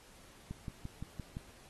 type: click train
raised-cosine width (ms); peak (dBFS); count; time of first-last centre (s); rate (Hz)
5; -28; 6; 0.51-1.369; 5.82
effects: pink hiss -59 dBFS RMS until 1.69 s + AAC 32 kbps